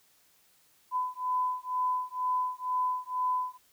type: beating tone pair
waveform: sine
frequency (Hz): 1005 / 1007.1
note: B5 / B5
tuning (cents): +30 / +34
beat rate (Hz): 2.1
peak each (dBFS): -31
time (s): 0.91-3.58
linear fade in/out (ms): 50
effects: white hiss -65 dBFS RMS until 3.72 s